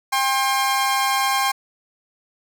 sawtooth tone pair together, 798 / 1067.1 Hz, G5 / C6, +31 / +34 cents, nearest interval perfect fourth, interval 503 cents, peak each -17 dBFS, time 0.12-1.52 s, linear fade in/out 10 ms, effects none

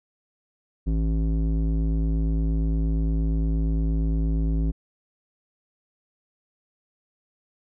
square tone with low-pass filter, 54.3 Hz, A1, 22 cents flat, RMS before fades -23 dBFS, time 0.86-4.72 s, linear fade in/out 20 ms, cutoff 260 Hz, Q 1.6, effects none

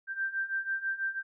sine beating tone pair, 1568 / 1574.1 Hz, G6 / G6, 0 / +7 cents, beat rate 6.1 Hz, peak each -35 / -32 dBFS, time 0.07-1.23 s, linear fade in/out 50 ms, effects none

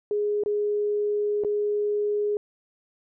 sine tone with dropouts, 415.3 Hz, G#4, in tune, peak -22 dBFS, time 0.11-2.37 s, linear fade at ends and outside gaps 1 ms, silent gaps 0.436-0.46 / 1.437-1.447 s, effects none

